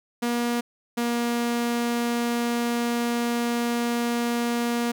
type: tone pair in turn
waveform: sawtooth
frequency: 238.6 / 237.3 Hz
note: A#3 / A#3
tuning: +41 / +31 cents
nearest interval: unison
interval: 10 cents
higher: first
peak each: -19 / -19 dBFS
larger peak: neither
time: 0.22-0.61 / 0.97-4.92 s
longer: second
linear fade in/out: 10 ms
effects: none